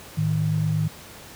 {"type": "tone pair together", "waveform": "sine", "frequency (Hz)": [107.77, 156.2], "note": ["A2", "D#3"], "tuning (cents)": [-35, 7], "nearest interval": "tritone", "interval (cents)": 642, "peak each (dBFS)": [-25, -21], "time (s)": [0.17, 0.88], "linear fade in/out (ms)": 10, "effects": ["pink hiss -43 dBFS RMS until 1.35 s", "high-pass 60 Hz 12 dB/octave"]}